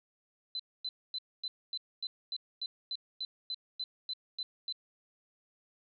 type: tone bursts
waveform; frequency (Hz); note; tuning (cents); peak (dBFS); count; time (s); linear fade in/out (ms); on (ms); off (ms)
sine; 4037; B7; +37; -34; 15; 0.55-4.725; 2; 45; 250
effects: none